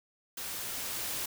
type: noise with level ramp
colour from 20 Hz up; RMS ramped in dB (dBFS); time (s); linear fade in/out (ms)
white; -39 to -35; 0.37-1.26; 5
effects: none